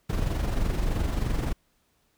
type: noise with amplitude modulation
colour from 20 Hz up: brown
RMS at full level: -24 dBFS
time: 0.09-1.53 s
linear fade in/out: 10 ms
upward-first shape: sine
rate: 23.2 Hz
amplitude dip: 50%
effects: pink hiss -69 dBFS RMS until 2.17 s